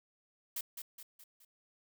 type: noise with echo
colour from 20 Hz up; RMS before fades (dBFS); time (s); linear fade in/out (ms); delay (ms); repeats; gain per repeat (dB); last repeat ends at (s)
blue; -38; 0.56-0.61; 5; 210; 4; -6; 1.45
effects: none